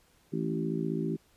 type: harmonic tone with a mistuned harmonic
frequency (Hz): 55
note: A1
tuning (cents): 0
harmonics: 3 / 4 / 5 / 6 / 7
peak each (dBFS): -33 / -36 / -36 / -36 / -36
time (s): 0.32-1.17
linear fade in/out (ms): 20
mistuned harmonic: 3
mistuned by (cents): -20
effects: pink hiss -65 dBFS RMS until 1.36 s + resampled to 32000 Hz